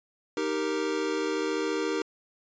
square chord, Eb major, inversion none, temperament equal, 311.1 / 392 / 466.2 Hz, Eb4 / G4 / Bb4, 0 / 0 / 0 cents, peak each -32 dBFS, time 0.37-2.02 s, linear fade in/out 2 ms, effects resampled to 16000 Hz

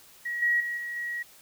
sine tone with level steps, 1908 Hz, A#6, 40 cents sharp, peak -29 / -21 / -29 / -32 / -30 dBFS, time 0.25-1.23 s, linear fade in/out 10 ms, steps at 0.42 / 0.6 / 0.77 / 0.96 s, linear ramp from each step 5 ms, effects white hiss -54 dBFS RMS until 1.41 s

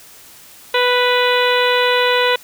harmonic tone, 493.9 Hz, B4, in tune, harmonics 1 / 2 / 3 / 4 / 5 / 6 / 7 / 8, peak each -16 / -19 / -21 / -22 / -23 / -24 / -24 / -25 dBFS, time 0.74-2.36 s, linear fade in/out 5 ms, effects white hiss -42 dBFS RMS until 2.43 s

